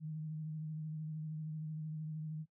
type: tone with vibrato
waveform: sine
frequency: 155.56 Hz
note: D#3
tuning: in tune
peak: -39 dBFS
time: 0-2.46 s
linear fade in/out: 50 ms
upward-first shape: triangle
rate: 13 Hz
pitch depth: 35 cents each way
effects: noise-tail reverb RT60 0.1 s tail -22 dB re dry